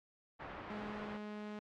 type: low-pass noise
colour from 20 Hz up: white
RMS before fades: -48 dBFS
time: 0.39-1.18 s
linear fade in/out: 20 ms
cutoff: 1400 Hz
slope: 12 dB/octave
type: tone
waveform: sawtooth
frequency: 210 Hz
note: G#3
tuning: 19 cents sharp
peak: -39 dBFS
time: 0.7-1.59 s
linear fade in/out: 2 ms
effects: low-pass 3000 Hz 12 dB/octave + AAC 64 kbps